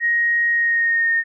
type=tone with pitch glide; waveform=sine; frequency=1878 to 1838.3 Hz; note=A#6 to A#6; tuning=+12 to -25 cents; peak=-15 dBFS; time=0-1.24 s; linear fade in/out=50 ms; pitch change=-37 cents; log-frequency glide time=0.5-1.12 s; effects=none